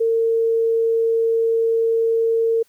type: tone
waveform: sine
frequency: 455.1 Hz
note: A#4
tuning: 42 cents flat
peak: -15 dBFS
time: 0-2.63 s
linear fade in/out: 10 ms
effects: white hiss -60 dBFS RMS until 2.68 s